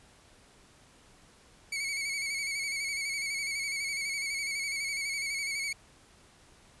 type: tone with vibrato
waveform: sawtooth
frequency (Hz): 2229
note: C#7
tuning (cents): +9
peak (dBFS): -28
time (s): 1.72-5.73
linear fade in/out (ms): 5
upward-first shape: square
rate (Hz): 12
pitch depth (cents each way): 40
effects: pink hiss -59 dBFS RMS until 6.8 s + resampled to 24000 Hz

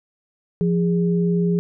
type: tone pair together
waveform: sine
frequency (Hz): 173.8 / 410.5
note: F3 / G#4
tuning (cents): -8 / -20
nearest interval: octave + minor third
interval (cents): 1488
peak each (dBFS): -17 / -23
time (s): 0.61-1.59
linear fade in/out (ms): 0
effects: none

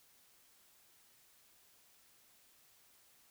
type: silence
effects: white hiss -67 dBFS RMS until 3.3 s

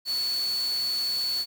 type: tone in noise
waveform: sine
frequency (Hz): 4435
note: C#8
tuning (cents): 0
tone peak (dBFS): -25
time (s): 0.05-1.46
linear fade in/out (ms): 50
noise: white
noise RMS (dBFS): -39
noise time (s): 0.05-1.46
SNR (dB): +11
effects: none

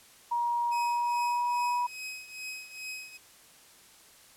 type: tone with pitch glide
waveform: sine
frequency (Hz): 950 to 973.3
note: A#5 to B5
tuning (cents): +33 to -26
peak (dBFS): -26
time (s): 0.31-1.87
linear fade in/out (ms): 10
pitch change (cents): +41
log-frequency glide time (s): 0.73-1.72
type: tone with tremolo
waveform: sawtooth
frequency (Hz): 2534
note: D#7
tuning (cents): +31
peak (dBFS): -32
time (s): 0.71-3.18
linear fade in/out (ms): 20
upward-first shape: triangle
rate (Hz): 2.4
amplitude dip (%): 80
effects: white hiss -56 dBFS RMS until 4.36 s + low-pass 12000 Hz 12 dB/octave

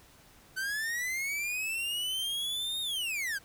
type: linear two-way sweep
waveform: 45% pulse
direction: up then down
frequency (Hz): 1512 to 3729 to 1512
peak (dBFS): -31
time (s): 0.56-3.39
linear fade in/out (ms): 20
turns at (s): 2.81
effects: pink hiss -58 dBFS RMS until 3.44 s

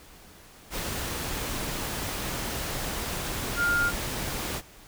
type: tone in noise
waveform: sine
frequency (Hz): 1409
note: F6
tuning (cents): +15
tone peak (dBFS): -22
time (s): 3.56-3.92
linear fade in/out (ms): 50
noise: pink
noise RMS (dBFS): -32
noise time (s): 0.7-4.62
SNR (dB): +7
effects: pink hiss -51 dBFS RMS until 4.87 s

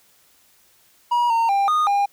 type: tone with pitch steps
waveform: triangle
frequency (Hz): 960 / 917 / 795 / 1232 / 806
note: B5 / A#5 / G5 / D#6 / G5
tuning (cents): -49 / -29 / +24 / -17 / +48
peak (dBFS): -14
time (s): 1.11-2.06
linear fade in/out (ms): 10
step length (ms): 190
effects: white hiss -57 dBFS RMS until 2.12 s

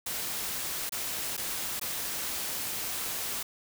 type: noise with dropouts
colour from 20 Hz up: white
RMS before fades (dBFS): -34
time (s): 0.06-3.43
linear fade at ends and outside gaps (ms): 5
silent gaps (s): 0.894-0.921 / 1.368-1.376 / 1.797-1.813
effects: none

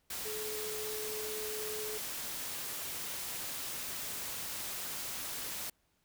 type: tone in noise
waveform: sine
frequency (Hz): 428.8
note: A4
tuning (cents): -45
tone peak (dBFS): -40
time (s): 0.25-1.98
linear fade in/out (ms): 5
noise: white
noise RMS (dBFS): -40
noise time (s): 0.1-5.7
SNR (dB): -3
effects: pink hiss -75 dBFS RMS until 6.04 s

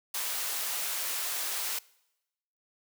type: high-pass noise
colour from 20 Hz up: white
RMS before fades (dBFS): -33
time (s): 0.14-1.79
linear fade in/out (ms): 5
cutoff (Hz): 580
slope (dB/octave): 12
effects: noise-tail reverb RT60 0.9 s tail -23 dB re dry

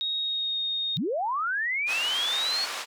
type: tone with pitch glide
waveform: sine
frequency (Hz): 3756 to 3706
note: A#7 to A#7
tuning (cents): +12 to -11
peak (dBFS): -26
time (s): 0.01-0.97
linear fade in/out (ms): 0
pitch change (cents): -23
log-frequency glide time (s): 0.17-0.59
type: linear sweep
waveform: sine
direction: up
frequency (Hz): 103 to 4435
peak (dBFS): -25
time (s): 0.96-2.66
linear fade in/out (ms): 20
type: band-pass noise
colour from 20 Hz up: pink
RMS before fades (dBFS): -34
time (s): 1.86-2.86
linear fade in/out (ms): 50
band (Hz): 950 to 6600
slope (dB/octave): 12
effects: none

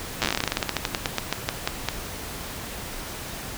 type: slowing click train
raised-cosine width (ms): 0.2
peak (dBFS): -5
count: 27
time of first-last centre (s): 0.22-1.887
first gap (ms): 8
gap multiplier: 1.14
effects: pink hiss -35 dBFS RMS until 3.57 s

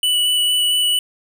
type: tone with vibrato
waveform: square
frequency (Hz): 2960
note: F#7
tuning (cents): 0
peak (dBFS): -15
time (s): 0.03-0.99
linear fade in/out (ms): 2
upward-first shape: square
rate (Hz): 4.4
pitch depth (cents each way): 8
effects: none

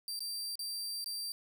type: tone with dropouts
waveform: sawtooth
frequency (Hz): 4699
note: D8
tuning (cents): 0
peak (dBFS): -34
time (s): 0.08-1.32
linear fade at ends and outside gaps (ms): 1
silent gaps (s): 0.192-0.205 / 0.555-0.592 / 1.043-1.06
effects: 12-bit

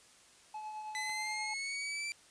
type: tone with tremolo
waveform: triangle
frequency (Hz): 858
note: A5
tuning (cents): -44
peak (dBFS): -37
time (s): 0.54-1.54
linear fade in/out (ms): 5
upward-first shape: triangle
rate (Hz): 9.4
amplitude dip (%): 40
type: linear sweep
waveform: sawtooth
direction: up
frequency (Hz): 2005 to 2349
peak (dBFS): -33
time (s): 0.95-2.12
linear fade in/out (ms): 0
type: click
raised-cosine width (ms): 0.3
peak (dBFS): -36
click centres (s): 1.096
effects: white hiss -61 dBFS RMS until 2.3 s + resampled to 22050 Hz

